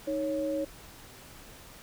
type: tone pair together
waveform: sine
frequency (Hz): 311.1 / 554.3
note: D#4 / C#5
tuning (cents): 0 / 0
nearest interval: minor seventh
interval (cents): 1000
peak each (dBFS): -32 / -30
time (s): 0.07-0.65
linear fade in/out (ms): 10
effects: pink hiss -50 dBFS RMS until 1.82 s